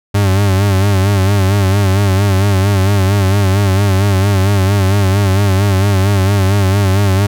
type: tone with vibrato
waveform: 40% pulse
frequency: 98 Hz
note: G2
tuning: in tune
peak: -8 dBFS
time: 0.14-7.27 s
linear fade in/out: 10 ms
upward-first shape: sine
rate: 4.4 Hz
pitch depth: 74 cents each way
effects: none